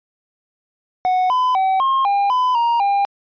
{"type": "tone with pitch steps", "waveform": "triangle", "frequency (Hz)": [738, 1009, 763, 1069, 803, 1006, 938, 801], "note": ["F#5", "B5", "G5", "C6", "G5", "B5", "A#5", "G5"], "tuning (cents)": [-5, 37, -47, 37, 41, 32, 11, 37], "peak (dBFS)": -12, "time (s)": [1.05, 3.05], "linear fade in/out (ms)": 0, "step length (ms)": 250, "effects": ["resampled to 11025 Hz"]}